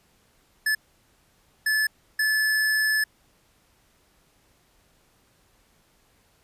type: tone bursts at uneven times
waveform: square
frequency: 1733 Hz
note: A6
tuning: 27 cents flat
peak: -21 dBFS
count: 3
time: 0.66-0.75 / 1.66-1.87 / 2.19-3.04 s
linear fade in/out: 5 ms
effects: pink hiss -63 dBFS RMS until 6.43 s + resampled to 32000 Hz